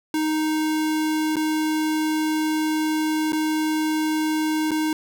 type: tone with dropouts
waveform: square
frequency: 311.1 Hz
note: D#4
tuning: in tune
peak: -21 dBFS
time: 0.14-4.93 s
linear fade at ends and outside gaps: 2 ms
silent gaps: 1.358-1.366 / 3.322-3.33 / 4.709-4.715 s
effects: none